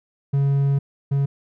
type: tone pair in turn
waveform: triangle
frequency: 139.3 / 139.3 Hz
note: C#3 / C#3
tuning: +9 / +9 cents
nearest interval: unison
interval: 0 cents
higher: neither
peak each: -14 / -15 dBFS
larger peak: first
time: 0.33-0.79 / 1.11-1.26 s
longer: first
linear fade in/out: 10 ms
effects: none